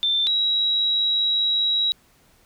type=tone pair in turn; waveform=sine; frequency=3561 / 3865 Hz; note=A7 / B7; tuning=+20 / -38 cents; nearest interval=minor second; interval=142 cents; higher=second; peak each=-18 dBFS; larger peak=neither; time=0.03-0.27 / 0.27-1.92 s; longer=second; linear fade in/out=0 ms; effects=pink hiss -58 dBFS RMS until 2.45 s